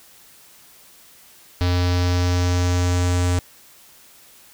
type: tone with low-pass filter sweep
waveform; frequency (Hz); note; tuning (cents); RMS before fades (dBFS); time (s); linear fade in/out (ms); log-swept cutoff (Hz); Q
square; 89; F2; +33; -19; 1.61-3.39; 0; 4500 to 8100; 2.5
effects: white hiss -49 dBFS RMS until 4.53 s